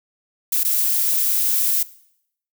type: noise with dropouts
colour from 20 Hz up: violet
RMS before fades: -19 dBFS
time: 0.52-1.83 s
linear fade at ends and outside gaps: 5 ms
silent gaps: 0.634-0.647 s
effects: noise-tail reverb RT60 0.7 s tail -19 dB re dry